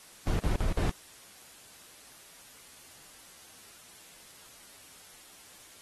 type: noise bursts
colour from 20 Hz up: brown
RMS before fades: -27 dBFS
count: 4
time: 0.27-0.894 s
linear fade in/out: 0 ms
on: 120 ms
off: 48 ms
effects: white hiss -53 dBFS RMS until 5.81 s + AAC 32 kbps